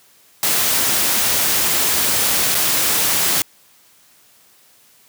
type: noise with dropouts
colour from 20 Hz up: white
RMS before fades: -17 dBFS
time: 0.43-3.42 s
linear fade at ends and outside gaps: 1 ms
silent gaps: 2.546-2.551 s
effects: white hiss -52 dBFS RMS until 5.08 s + high-pass 80 Hz 12 dB/octave